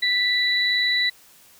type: tone pair together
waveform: sine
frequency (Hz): 1975.5 / 3951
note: B6 / B7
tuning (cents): 0 / 0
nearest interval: octave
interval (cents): 1200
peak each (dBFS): -21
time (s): 0.02-1.1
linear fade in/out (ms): 10
effects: white hiss -52 dBFS RMS until 1.59 s